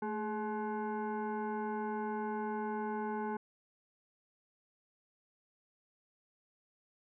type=tone with frequency modulation; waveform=sine; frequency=218.6 Hz; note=A3; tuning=11 cents flat; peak=-34 dBFS; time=0.02-3.37 s; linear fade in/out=5 ms; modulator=638 Hz; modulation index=1.4; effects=none